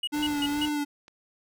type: tone bursts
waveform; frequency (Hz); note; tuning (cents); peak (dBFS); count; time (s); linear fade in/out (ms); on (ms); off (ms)
triangle; 2900; F#7; -35; -25; 4; 0.03-0.656; 5; 44; 150
type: tone with vibrato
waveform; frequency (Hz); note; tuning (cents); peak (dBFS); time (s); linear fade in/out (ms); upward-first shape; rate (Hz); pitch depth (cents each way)
square; 292.8; D4; -5; -27; 0.12-0.85; 20; sine; 2.3; 35
type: noise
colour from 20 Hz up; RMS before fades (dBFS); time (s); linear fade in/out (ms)
pink; -43; 0.14-0.69; 5
type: click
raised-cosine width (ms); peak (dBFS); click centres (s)
0.2; -32; 1.081
effects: none